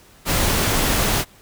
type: noise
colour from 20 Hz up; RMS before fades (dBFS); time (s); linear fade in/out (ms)
pink; -19; 0.25-1.25; 50
effects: pink hiss -50 dBFS RMS until 1.41 s